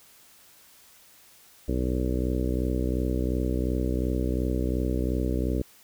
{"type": "harmonic tone", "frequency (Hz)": 62.8, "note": "B1", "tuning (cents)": 30, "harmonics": [1, 2, 3, 4, 5, 6, 7, 8, 9], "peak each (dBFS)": [-27, -33, -35, -32, -32, -37, -35, -40, -40], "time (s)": [1.68, 5.62], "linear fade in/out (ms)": 5, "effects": ["white hiss -55 dBFS RMS until 5.83 s"]}